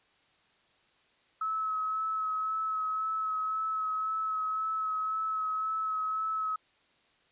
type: tone with vibrato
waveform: sine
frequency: 1291 Hz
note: E6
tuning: 37 cents flat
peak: -29 dBFS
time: 1.41-6.56 s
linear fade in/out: 5 ms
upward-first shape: sine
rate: 1.9 Hz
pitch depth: 16 cents each way
effects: white hiss -67 dBFS RMS until 7.31 s + resampled to 8000 Hz